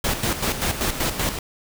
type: noise with tremolo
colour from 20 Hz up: pink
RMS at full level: -22 dBFS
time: 0.04-1.39 s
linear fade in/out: 5 ms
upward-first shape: square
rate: 5.2 Hz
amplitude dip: 60%
effects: none